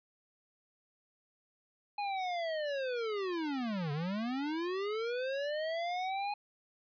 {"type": "linear two-way sweep", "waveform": "square", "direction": "down then up", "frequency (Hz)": [830.6, 140, 830.6], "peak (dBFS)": -34, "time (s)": [1.98, 6.34], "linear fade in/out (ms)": 5, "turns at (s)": 3.92, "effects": ["resampled to 11025 Hz"]}